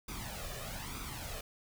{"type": "noise with flanger", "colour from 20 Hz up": "pink", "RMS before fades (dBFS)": -42, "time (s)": [0.08, 1.41], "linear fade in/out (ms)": 5, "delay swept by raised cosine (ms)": [0.82, 1.71], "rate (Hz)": 1.1, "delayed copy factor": 0.65, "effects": []}